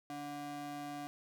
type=ring-modulated tone; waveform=square; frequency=218.2 Hz; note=A3; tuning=14 cents flat; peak=-39 dBFS; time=0.1-1.07 s; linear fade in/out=0 ms; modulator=508 Hz; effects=none